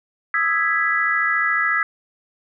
sine chord, E major seventh, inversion third, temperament equal, 1244.5 / 1318.5 / 1661.2 / 1975.5 Hz, D#6 / E6 / G#6 / B6, 0 / 0 / 0 / 0 cents, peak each -27 / -23 / -21 / -21 dBFS, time 0.34-1.83 s, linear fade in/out 2 ms, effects none

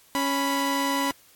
sawtooth tone pair together, 277.2 / 987.8 Hz, C#4 / B5, 0 / 0 cents, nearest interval octave + minor seventh, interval 2200 cents, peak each -22 dBFS, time 0.15-1.11 s, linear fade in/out 0 ms, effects white hiss -56 dBFS RMS until 1.35 s + AAC 64 kbps

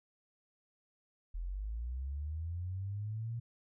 sine linear sweep, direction up, 40.22 to 118.5 Hz, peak -36 dBFS, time 1.34-3.4 s, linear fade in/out 10 ms, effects none

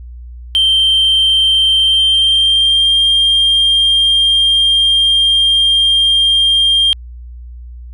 sine tone with pitch glide, 3136 to 3202 Hz, G7 to G7, 0 to +36 cents, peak -6 dBFS, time 0.55-6.93 s, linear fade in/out 0 ms, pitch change +36 cents, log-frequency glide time 1.81-2.99 s, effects tanh soft clip ceiling -6 dBFS + added 60 Hz sine -28 dBFS peak until 7.93 s

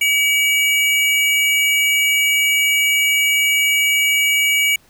square tone pair together, 2281 / 2874 Hz, C#7 / F7, +49 / +49 cents, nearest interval major third, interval 400 cents, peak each -15 / -21 dBFS, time 0.01-4.76 s, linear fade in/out 5 ms, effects pink hiss -53 dBFS RMS until 4.89 s

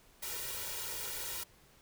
white noise with comb filter, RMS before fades -40 dBFS, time 0.22-1.44 s, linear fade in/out 10 ms, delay 2.1 ms, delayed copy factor +1, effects pink hiss -63 dBFS RMS until 1.81 s

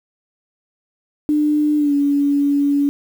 sine tone with pitch glide, 299.2 to 284.5 Hz, D4 to C#4, +32 to +45 cents, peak -13 dBFS, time 1.29-2.89 s, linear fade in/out 0 ms, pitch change -87 cents, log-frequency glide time 1.77-1.93 s, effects 7-bit

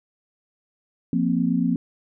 sine chord, F suspended fourth, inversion none, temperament equal, 174.61 / 233.1 / 261.6 Hz, F3 / Bb3 / C4, 0 / 0 / 0 cents, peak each -23 dBFS, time 1.13-1.76 s, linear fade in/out 2 ms, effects none

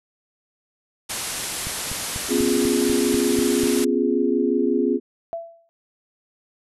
white low-pass noise, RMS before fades -29 dBFS, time 1.09-3.85 s, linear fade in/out 10 ms, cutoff 12000 Hz, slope 96 dB/octave
click train, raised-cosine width 5 ms, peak -19 dBFS, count 9, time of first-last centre 1.67-3.636 s, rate 4.07 Hz
sine chord, C# dominant seventh, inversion third, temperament equal with one note detuned, 246.9 / 272.3 / 349.2 / 415.3 Hz, B3 / C#4 / E#4 / G#4, 0 / -31 / 0 / 0 cents, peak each -23 dBFS, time 2.28-5 s, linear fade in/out 50 ms
sine tone with exponential decay, 670 Hz, E5, 28 cents sharp, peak -23 dBFS, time 5.33-5.69 s, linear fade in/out 0 ms, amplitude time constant 77 ms
effects none

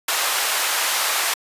pink high-pass noise, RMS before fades -21 dBFS, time 0.08-1.34 s, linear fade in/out 5 ms, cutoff 880 Hz, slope 12 dB/octave, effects high-pass 400 Hz 12 dB/octave + resampled to 32000 Hz

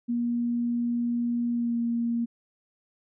sine tone with pitch glide, 238.1 to 234.4 Hz, A#3 to A#3, +37 to +10 cents, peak -24 dBFS, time 0.08-2.26 s, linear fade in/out 20 ms, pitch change -27 cents, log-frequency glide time 1.52-1.77 s, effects none

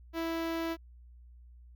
sawtooth tone with notch filter, 329.6 Hz, E4, in tune, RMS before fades -34 dBFS, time 0.13-0.77 s, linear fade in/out 50 ms, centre 8400 Hz, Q 0.62, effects added 60 Hz sine -51 dBFS peak until 1.75 s

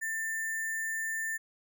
sine tone with sample-and-hold, 1790 Hz, A6, 29 cents sharp, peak -31 dBFS, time 0.01-1.38 s, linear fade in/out 20 ms, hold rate 8820 Hz, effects none

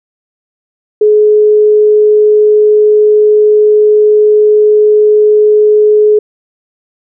sine tone, 423.3 Hz, G#4, 33 cents sharp, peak -3 dBFS, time 1.01-6.19 s, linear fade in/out 5 ms, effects none

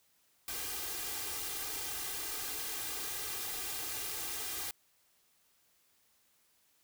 white noise with comb filter, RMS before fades -39 dBFS, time 0.48-4.71 s, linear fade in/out 2 ms, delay 2.5 ms, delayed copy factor +0.75, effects white hiss -71 dBFS RMS until 6.83 s

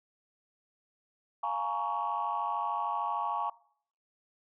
sine chord, Bb minor seventh, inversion second, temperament just, 699.2 / 839.1 / 932.3 / 1118.8 Hz, F5 / Ab5 / Bb5 / Db6, +2 / +18 / 0 / +16 cents, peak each -38 / -34 / -34 / -33 dBFS, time 1.43-3.5 s, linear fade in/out 5 ms, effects noise-tail reverb RT60 0.6 s tail -21 dB re dry + tanh soft clip ceiling -22 dBFS

